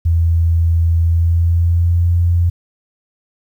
sine tone with pitch glide, 83.3 to 86.29 Hz, E2 to F2, +19 to -20 cents, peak -10 dBFS, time 0.05-2.5 s, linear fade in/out 10 ms, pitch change +61 cents, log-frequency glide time 1.01-2.07 s, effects 8-bit

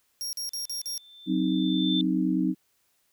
sawtooth tone bursts, 5588 Hz, F8, in tune, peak -28 dBFS, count 5, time 0.21-0.978 s, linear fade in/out 0 ms, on 120 ms, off 42 ms
sine tone with exponential growth, 3550 Hz, A7, 15 cents sharp, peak -25 dBFS, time 0.49-2.01 s, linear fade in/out 1 ms, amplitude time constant 330 ms
sine chord, C diminished, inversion second, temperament equal, 185 / 261.6 / 311.1 Hz, Gb3 / C4 / Eb4, 0 / 0 / 0 cents, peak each -27 / -27 / -26 dBFS, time 1.26-2.55 s, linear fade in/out 50 ms
effects white hiss -70 dBFS RMS until 3.12 s

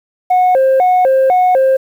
sine tone with vibrato, 622.3 Hz, D#5, in tune, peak -5 dBFS, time 0.3-1.77 s, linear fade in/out 10 ms, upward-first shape square, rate 2 Hz, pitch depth 280 cents each way, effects tanh soft clip ceiling -6 dBFS + 7-bit

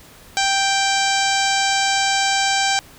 harmonic tone, 784 Hz, G5, in tune, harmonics 1 / 2 / 3 / 4 / 5 / 6 / 7 / 8 / 9 / 10, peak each -20 / -23 / -25 / -26 / -27 / -28 / -28 / -29 / -30 / -30 dBFS, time 0.37-2.79 s, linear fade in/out 0 ms, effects pink hiss -45 dBFS RMS until 2.98 s

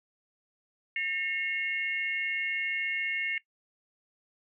sine tone cluster, 1812 / 2167 / 2777 Hz, A#6 / C#7 / F7, -50 / -40 / -10 cents, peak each -36 / -30 / -36 dBFS, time 0.96-3.38 s, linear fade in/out 2 ms, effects noise-tail reverb RT60 0.1 s tail -19 dB re dry

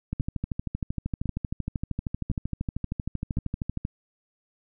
two click trains, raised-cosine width 5 ms, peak -16 / -16 dBFS, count 4 / 49, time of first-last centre 0.2-3.371 / 0.13-3.851 s, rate 0.946 / 12.9 Hz, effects none

